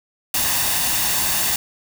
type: noise with comb filter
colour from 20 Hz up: white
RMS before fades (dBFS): -20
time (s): 0.34-1.56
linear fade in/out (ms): 2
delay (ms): 1.1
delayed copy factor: +0.5
effects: none